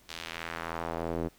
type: tone with band-pass filter sweep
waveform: square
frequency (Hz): 41.54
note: E1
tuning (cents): +14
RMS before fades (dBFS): -36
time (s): 0.08-1.29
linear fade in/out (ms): 20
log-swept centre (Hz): 4300 to 350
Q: 1.2
effects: pink hiss -61 dBFS RMS until 1.38 s